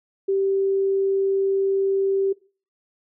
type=tone; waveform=sine; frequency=389.8 Hz; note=G4; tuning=10 cents flat; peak=-18 dBFS; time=0.28-2.33 s; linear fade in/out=10 ms; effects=noise-tail reverb RT60 0.4 s tail -22 dB re dry